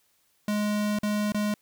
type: tone with dropouts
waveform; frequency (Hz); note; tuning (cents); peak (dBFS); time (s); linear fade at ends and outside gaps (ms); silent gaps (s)
square; 208.9; G#3; +10; -25; 0.48-1.54; 2; 0.988-1.032 / 1.321-1.345
effects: white hiss -68 dBFS RMS until 1.61 s